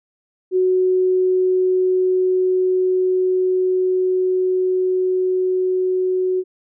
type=tone with level ramp; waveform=sine; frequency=370 Hz; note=F#4; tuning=in tune; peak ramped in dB=-13 to -16 dBFS; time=0.51-6.44 s; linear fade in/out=50 ms; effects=none